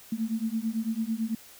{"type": "beating tone pair", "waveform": "sine", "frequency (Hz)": [219.2, 228.2], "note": ["A3", "A#3"], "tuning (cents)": [-6, -37], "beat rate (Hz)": 9, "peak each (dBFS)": -30, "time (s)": [0.12, 1.35], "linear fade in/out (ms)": 5, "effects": ["white hiss -51 dBFS RMS until 1.59 s"]}